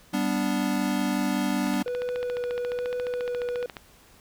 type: chord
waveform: square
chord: G major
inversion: none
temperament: equal with one note detuned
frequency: 196 / 246.9 / 292 Hz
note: G3 / B3 / D4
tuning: 0 / 0 / -10 cents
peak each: -29 dBFS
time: 0.13-1.83 s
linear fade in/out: 10 ms
type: click train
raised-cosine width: 0.3 ms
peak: -20 dBFS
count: 31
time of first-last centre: 1.67-3.768 s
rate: 14.3 Hz
type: tone with vibrato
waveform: triangle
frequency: 490.7 Hz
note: B4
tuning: 11 cents flat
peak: -25 dBFS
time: 1.86-3.66 s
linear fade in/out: 2 ms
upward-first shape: sine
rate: 1.1 Hz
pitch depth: 11 cents each way
effects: pink hiss -55 dBFS RMS until 4.2 s